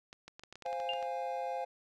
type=clicks; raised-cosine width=0.2 ms; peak=-31 dBFS; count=12; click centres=0.129 / 0.28 / 0.395 / 0.436 / 0.526 / 0.556 / 0.623 / 0.662 / 0.729 / 0.801 / 0.935 / 1.027 s
type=chord; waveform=triangle; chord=F minor; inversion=second; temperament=equal with one note detuned; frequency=523.3 / 698.5 / 821.5 Hz; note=C5 / F5 / Ab5; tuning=0 / 0 / -19 cents; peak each=-37 dBFS; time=0.65-1.65 s; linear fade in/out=10 ms
type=tone with exponential decay; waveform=sine; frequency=2800 Hz; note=F7; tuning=4 cents sharp; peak=-31 dBFS; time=0.89-1.07 s; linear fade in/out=1 ms; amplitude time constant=37 ms
effects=none